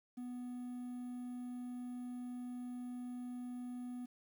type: tone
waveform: triangle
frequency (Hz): 246.9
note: B3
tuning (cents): 0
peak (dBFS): -40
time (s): 0.17-4.06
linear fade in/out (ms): 10
effects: 11-bit